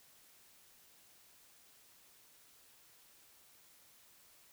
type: silence
effects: white hiss -64 dBFS RMS until 4.52 s